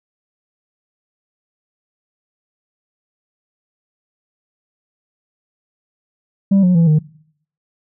sine tone with pitch steps, 196 / 180.77 / 166.73 / 153.78 Hz, G3 / F#3 / E3 / D#3, 0 / -40 / +20 / -20 cents, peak -6 dBFS, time 6.51-6.99 s, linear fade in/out 10 ms, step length 120 ms, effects noise-tail reverb RT60 0.6 s tail -22 dB re dry + tanh soft clip ceiling -8 dBFS

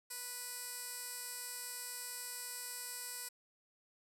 15% pulse tone with band-pass filter, 492.1 Hz, B4, 6 cents flat, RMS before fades -45 dBFS, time 0.1-3.29 s, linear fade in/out 10 ms, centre 9900 Hz, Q 1.6, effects none

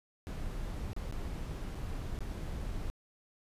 brown noise with dropouts, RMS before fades -38 dBFS, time 0.27-2.9 s, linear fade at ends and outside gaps 0 ms, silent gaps 0.932-0.964 / 1.111-1.125 / 1.747-1.752 / 2.189-2.206 s, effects resampled to 32000 Hz

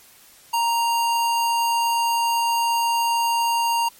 square tone, 932.3 Hz, A#5, in tune, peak -19 dBFS, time 0.53-3.89 s, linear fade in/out 10 ms, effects white hiss -50 dBFS RMS until 3.99 s + MP3 64 kbps

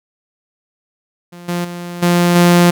sawtooth tone with level steps, 174.61 Hz, F3, in tune, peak -29 / -13 / -21 / -6 / -3 dBFS, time 1.32-2.71 s, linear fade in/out 10 ms, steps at 1.48 / 1.64 / 2.02 / 2.35 s, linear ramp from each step 10 ms, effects none

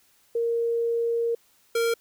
sine / square tone pair in turn, 465.6 / 463.1 Hz, A#4 / A#4, -2 / -11 cents, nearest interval unison, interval 9 cents, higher first, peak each -22 dBFS, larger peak neither, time 0.35-1.35 / 1.75-1.94 s, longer first, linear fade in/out 5 ms, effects white hiss -62 dBFS RMS until 2 s

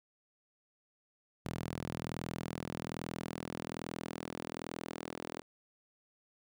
sawtooth tone with high-pass filter sweep, 41.2 Hz, E1, in tune, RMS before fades -42 dBFS, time 1.45-5.42 s, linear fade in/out 10 ms, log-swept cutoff 130 to 310 Hz, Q 1.2, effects none

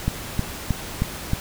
click train, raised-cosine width 5 ms, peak -8 dBFS, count 5, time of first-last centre 0.08-1.334 s, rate 3.19 Hz, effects pink hiss -34 dBFS RMS until 1.4 s

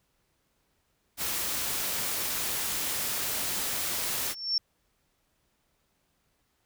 white noise, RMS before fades -31 dBFS, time 1.17-4.35 s, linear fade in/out 50 ms
sine tone with exponential growth, 5430 Hz, F8, 50 cents flat, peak -21 dBFS, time 4.12-4.58 s, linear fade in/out 2 ms, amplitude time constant 98 ms
effects pink hiss -73 dBFS RMS until 6.65 s

